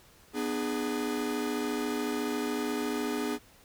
45% pulse chord, G# diminished, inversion first, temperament equal with one note detuned, 246.9 / 300.9 / 415.3 Hz, B3 / D4 / G#4, 0 / +42 / 0 cents, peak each -34 dBFS, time 0.33-3.39 s, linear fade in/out 50 ms, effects pink hiss -58 dBFS RMS until 3.64 s

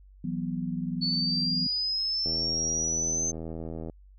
sine chord, E suspended second, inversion none, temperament equal, 164.81 / 185 / 246.9 Hz, E3 / F#3 / B3, 0 / 0 / 0 cents, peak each -33 dBFS, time 0.24-1.67 s, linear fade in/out 5 ms
sine exponential sweep, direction up, 4435 to 6272 Hz, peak -26 dBFS, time 1.01-3.32 s, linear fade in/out 20 ms
click train, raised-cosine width 2 ms, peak -24 dBFS, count 134, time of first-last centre 2.26-3.898 s, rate 81.2 Hz
effects added 48 Hz sine -50 dBFS peak until 4.18 s

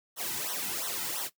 white noise with flanger, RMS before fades -34 dBFS, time 0.16-1.3 s, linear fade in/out 50 ms, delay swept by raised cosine 0.41 to 1.81 ms, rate 2.9 Hz, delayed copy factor -0.9, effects noise-tail reverb RT60 0.1 s tail -17 dB re dry

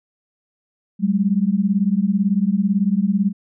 sine beating tone pair, 190 / 208 Hz, F#3 / G#3, +46 / +3 cents, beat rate 18 Hz, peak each -18 dBFS, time 0.99-3.33 s, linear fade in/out 50 ms, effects none

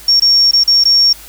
sine tone with dropouts, 5520 Hz, F8, 21 cents flat, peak -6 dBFS, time 0.08-1.13 s, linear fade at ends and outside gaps 5 ms, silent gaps 0.199-0.22 / 0.512-0.533 / 0.637-0.676 / 0.839-0.853 s, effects added 50 Hz sine -41 dBFS peak until 1.28 s + white hiss -36 dBFS RMS until 1.28 s

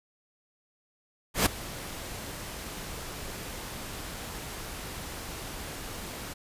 pink noise with ADSR envelope, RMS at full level -21 dBFS, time 1.34-6.34 s, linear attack 120 ms, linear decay 9 ms, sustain -18 dB, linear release 15 ms, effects resampled to 32000 Hz

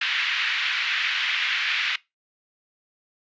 pink band-pass noise, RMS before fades -25 dBFS, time 0.01-1.96 s, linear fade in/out 5 ms, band 1700 to 3400 Hz, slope 24 dB/octave, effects noise-tail reverb RT60 0.2 s tail -21 dB re dry + resampled to 16000 Hz

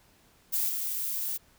violet noise with level steps, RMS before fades -28 / -32 dBFS, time 0.52-1.38 s, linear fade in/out 20 ms, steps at 0.68 s, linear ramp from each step 20 ms, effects pink hiss -62 dBFS RMS until 1.58 s

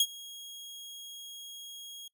sawtooth tone with ADSR envelope, 3286 Hz, G#7, 19 cents flat, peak -17 dBFS, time 0-2.08 s, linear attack 3 ms, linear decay 55 ms, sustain -23 dB, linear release 5 ms, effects noise-tail reverb RT60 0.1 s tail -22 dB re dry

